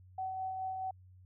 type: tone with tremolo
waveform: sine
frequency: 756 Hz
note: F#5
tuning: 37 cents sharp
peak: -34 dBFS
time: 0.18-0.91 s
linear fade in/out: 5 ms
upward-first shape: sine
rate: 4.7 Hz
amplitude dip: 30%
effects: added 92 Hz sine -55 dBFS peak until 1.25 s